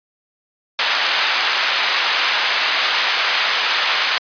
white band-pass noise, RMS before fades -18 dBFS, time 0.79-4.18 s, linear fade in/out 0 ms, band 900 to 3600 Hz, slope 12 dB/octave, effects resampled to 11025 Hz

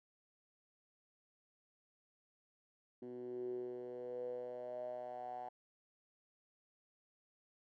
10% pulse tone with band-pass filter sweep, 123.47 Hz, B2, in tune, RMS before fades -45 dBFS, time 3.02-5.49 s, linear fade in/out 5 ms, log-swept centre 310 to 790 Hz, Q 8.3, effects none

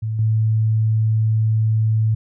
sine tone with level steps, 110 Hz, A2, in tune, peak -20 / -14 dBFS, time 0.02-2.15 s, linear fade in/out 10 ms, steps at 0.19 s, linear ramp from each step 2 ms, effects none

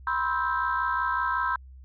sine chord, C major seventh, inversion third, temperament just, 981.1 / 1046.5 / 1308.1 / 1569.8 Hz, B5 / C6 / E6 / G6, -12 / 0 / -14 / +2 cents, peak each -29 dBFS, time 0.07-1.56 s, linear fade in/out 2 ms, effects tanh soft clip ceiling -15 dBFS + added 65 Hz sine -44 dBFS peak until 1.84 s

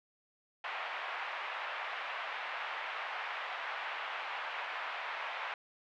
pink band-pass noise, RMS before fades -40 dBFS, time 0.64-5.54 s, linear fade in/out 2 ms, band 750 to 2800 Hz, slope 24 dB/octave, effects none

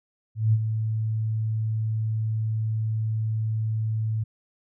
sine tone with ADSR envelope, 110 Hz, A2, in tune, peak -15 dBFS, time 0.35-4.24 s, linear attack 180 ms, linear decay 49 ms, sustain -8 dB, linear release 11 ms, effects none

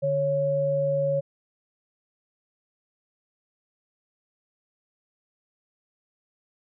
sine tone pair together, 146.83 / 553.7 Hz, D3 / C#5, 0 / -2 cents, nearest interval octave + major seventh, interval 2298 cents, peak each -29 / -22 dBFS, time 0.02-1.21 s, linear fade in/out 20 ms, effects none

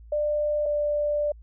sine tone pair in turn, 595 / 590.2 Hz, D5 / D5, +22 / +8 cents, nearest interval unison, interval 14 cents, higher first, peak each -22 dBFS, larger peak neither, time 0.12-0.66 / 0.66-1.32 s, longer second, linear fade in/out 5 ms, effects added 56 Hz sine -44 dBFS peak until 1.42 s

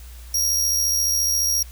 sawtooth tone with amplitude modulation, 5640 Hz, F8, 16 cents sharp, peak -14 dBFS, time 0.34-1.63 s, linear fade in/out 5 ms, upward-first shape sine, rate 74.4 Hz, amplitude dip 40%, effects added 60 Hz sine -37 dBFS peak until 1.71 s + white hiss -48 dBFS RMS until 1.71 s

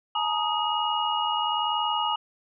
sine tone cluster, 852 / 933 / 1246 / 2884 Hz, G#5 / A#5 / D#6 / F#7, +44 / +1 / +2 / -45 cents, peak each -29 dBFS, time 0.15-2.16 s, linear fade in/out 5 ms, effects none

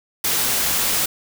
white noise, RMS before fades -20 dBFS, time 0.24-1.06 s, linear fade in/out 5 ms, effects none

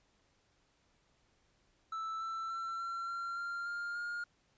triangle tone with pitch steps, 1318.5 / 1332.3 / 1346.2 / 1360.3 / 1374.5 / 1388.9 / 1403.4 / 1418 Hz, E6 / E6 / E6 / F6 / F6 / F6 / F6 / F6, 0 / +18 / +36 / -46 / -28 / -10 / +8 / +26 cents, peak -35 dBFS, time 1.92-4.24 s, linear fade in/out 5 ms, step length 290 ms, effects pink hiss -73 dBFS RMS until 4.57 s + resampled to 16000 Hz

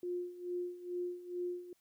sine tone with tremolo, 355.3 Hz, F4, 30 cents sharp, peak -34 dBFS, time 0.03-1.73 s, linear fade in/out 2 ms, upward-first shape sine, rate 2.3 Hz, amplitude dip 80%, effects white hiss -75 dBFS RMS until 1.8 s

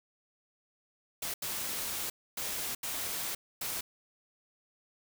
white noise bursts at uneven times, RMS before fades -36 dBFS, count 5, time 1.22-1.34 / 1.42-2.1 / 2.37-2.75 / 2.83-3.35 / 3.61-3.81 s, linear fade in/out 5 ms, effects none

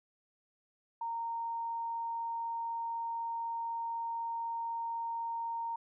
sine tone, 924 Hz, A#5, 16 cents flat, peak -34 dBFS, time 1.01-5.76 s, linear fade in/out 5 ms, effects none

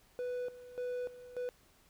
triangle tone with tremolo, 494.8 Hz, B4, 3 cents sharp, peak -33 dBFS, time 0.19-1.49 s, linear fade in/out 0 ms, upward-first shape square, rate 1.7 Hz, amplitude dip 80%, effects pink hiss -66 dBFS RMS until 1.89 s

